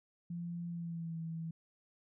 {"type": "tone with pitch glide", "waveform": "sine", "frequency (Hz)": [171.8, 163.57], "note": ["F3", "E3"], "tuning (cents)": [-28, -13], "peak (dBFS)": -38, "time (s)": [0.3, 1.51], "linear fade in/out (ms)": 5, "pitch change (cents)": -85, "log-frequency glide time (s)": [0.68, 1.18], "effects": []}